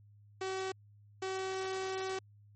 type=tone bursts at uneven times; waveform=sawtooth; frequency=380 Hz; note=F#4; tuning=46 cents sharp; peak=-31 dBFS; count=2; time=0.41-0.72 / 1.22-2.19 s; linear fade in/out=5 ms; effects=added 103 Hz sine -57 dBFS peak until 2.55 s + MP3 32 kbps